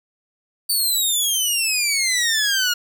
15% pulse exponential sweep, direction down, 4600 to 1418 Hz, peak -11 dBFS, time 0.69-2.74 s, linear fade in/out 10 ms, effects 8-bit

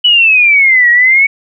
sine exponential two-way sweep, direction down then up, 2982 to 1892 to 2244 Hz, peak -4 dBFS, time 0.04-1.27 s, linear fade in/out 10 ms, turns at 0.9 s, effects none

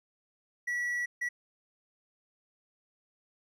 triangle tone bursts at uneven times, 1940 Hz, B6, 31 cents flat, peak -28 dBFS, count 2, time 0.67-1.06 / 1.21-1.29 s, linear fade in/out 10 ms, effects none

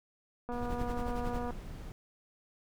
click train, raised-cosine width 1 ms, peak -26 dBFS, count 247, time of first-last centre 0.49-1.507 s, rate 242 Hz
brown noise, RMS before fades -43 dBFS, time 0.52-1.92 s, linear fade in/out 0 ms
brown noise with tremolo, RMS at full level -35 dBFS, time 0.61-1.44 s, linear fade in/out 50 ms, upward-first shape sine, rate 11 Hz, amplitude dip 95%
effects none

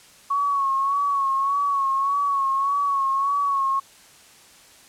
sine tone with vibrato, 1108.7 Hz, C#6, in tune, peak -19 dBFS, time 0.3-3.8 s, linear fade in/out 10 ms, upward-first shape sine, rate 1.7 Hz, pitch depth 47 cents each way, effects white hiss -50 dBFS RMS until 4.88 s + low-pass 10000 Hz 12 dB/octave

